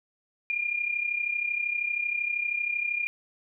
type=tone with amplitude modulation; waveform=sine; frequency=2412 Hz; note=D7; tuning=46 cents sharp; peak=-23 dBFS; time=0.5-3.07 s; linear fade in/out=0 ms; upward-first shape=sine; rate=32.8 Hz; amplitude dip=70%; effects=none